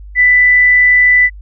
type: tone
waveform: sine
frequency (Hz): 1987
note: B6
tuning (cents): +10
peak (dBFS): -5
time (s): 0.15-1.3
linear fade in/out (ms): 50
effects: added 50 Hz sine -29 dBFS peak until 1.41 s